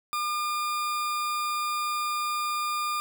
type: tone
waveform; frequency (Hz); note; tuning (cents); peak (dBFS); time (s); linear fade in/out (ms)
40% pulse; 1207; D6; +47; -26; 0.13-3; 0
effects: none